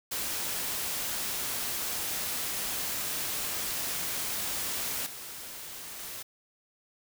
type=noise with level steps; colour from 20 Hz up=white; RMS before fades=-33 / -42 / -40 dBFS; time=0.11-6.23 s; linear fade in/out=10 ms; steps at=5.06 / 5.99 s; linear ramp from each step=5 ms; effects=none